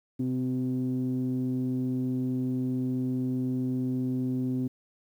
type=tone with low-pass filter; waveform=sawtooth; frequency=127.9 Hz; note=C3; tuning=39 cents flat; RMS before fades=-29 dBFS; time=0.19-4.68 s; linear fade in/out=10 ms; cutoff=290 Hz; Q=9.4; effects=10-bit